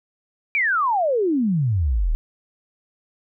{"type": "exponential sweep", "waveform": "sine", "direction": "down", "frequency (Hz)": [2396, 34.74], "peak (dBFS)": -17, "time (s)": [0.55, 2.15], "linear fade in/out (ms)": 0, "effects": []}